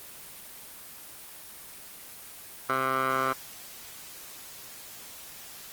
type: tone with band-pass filter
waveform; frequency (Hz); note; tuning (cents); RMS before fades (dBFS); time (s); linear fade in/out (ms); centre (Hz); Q
15% pulse; 131.8; C3; +13; -27; 2.69-3.33; 5; 1200; 2.5
effects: white hiss -45 dBFS RMS until 5.72 s + Opus 24 kbps